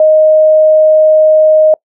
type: tone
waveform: sine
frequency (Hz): 622.3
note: D#5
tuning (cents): 0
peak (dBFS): -3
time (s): 0-1.74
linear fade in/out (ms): 2
effects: noise-tail reverb RT60 0.1 s tail -25 dB re dry